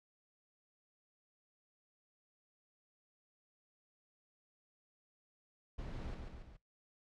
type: noise with echo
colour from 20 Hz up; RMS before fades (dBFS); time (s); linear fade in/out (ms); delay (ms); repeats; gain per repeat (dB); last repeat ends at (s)
brown; -44; 5.78-6.15; 10; 140; 3; -4; 6.57
effects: noise-tail reverb RT60 0.2 s tail -24 dB re dry + low-pass 5000 Hz 12 dB/octave